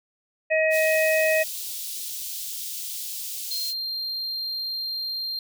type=harmonic tone; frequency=632 Hz; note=D#5; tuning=27 cents sharp; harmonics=1 / 3 / 4; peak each=-20 / -25 / -26 dBFS; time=0.5-1.44 s; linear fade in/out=20 ms
type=high-pass noise; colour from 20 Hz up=white; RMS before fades=-33 dBFS; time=0.7-3.74 s; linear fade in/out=50 ms; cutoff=3300 Hz; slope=24 dB/octave
type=tone; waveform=triangle; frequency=4186 Hz; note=C8; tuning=in tune; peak=-26 dBFS; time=3.51-5.39 s; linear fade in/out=2 ms
effects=none